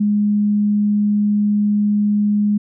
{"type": "tone", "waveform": "sine", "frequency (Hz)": 207.4, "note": "G#3", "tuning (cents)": -2, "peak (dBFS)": -13, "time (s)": [0, 2.58], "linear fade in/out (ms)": 10, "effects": []}